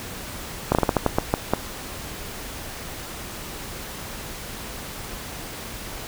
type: slowing click train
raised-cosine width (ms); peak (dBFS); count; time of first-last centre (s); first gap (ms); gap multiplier
1; -3; 10; 0.72-1.536; 29; 1.27
effects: pink hiss -35 dBFS RMS until 6.07 s